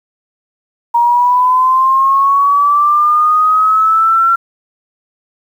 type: linear sweep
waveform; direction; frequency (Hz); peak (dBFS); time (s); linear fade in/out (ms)
sine; up; 940 to 1364; -7; 0.94-4.36; 10
effects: 7-bit